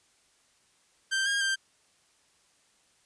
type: tone with pitch steps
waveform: sawtooth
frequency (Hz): 1568 / 1619 / 1574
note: G6 / G#6 / G6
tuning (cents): 0 / -45 / +7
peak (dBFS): -22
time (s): 1.11-1.56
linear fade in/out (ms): 20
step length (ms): 150
effects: white hiss -66 dBFS RMS until 3.05 s + resampled to 22050 Hz

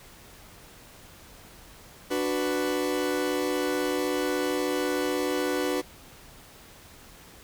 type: chord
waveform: 40% pulse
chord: B minor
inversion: first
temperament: equal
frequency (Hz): 293.7 / 370 / 493.9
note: D4 / F#4 / B4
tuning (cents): 0 / 0 / 0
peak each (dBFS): -29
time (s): 2.1-5.82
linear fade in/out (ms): 20
effects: pink hiss -50 dBFS RMS until 7.43 s

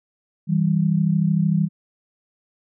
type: tone pair together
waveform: sine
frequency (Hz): 161.77 / 195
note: E3 / G3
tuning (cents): -32 / -9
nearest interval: minor third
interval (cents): 323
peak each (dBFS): -18 / -20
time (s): 0.47-1.69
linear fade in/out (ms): 50
effects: none

